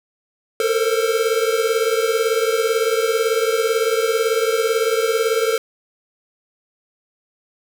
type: tone cluster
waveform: square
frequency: 444 / 462 / 529 Hz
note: A4 / A#4 / C5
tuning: +16 / -16 / +19 cents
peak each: -20 / -21 / -26 dBFS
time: 0.6-5.58 s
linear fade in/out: 2 ms
effects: none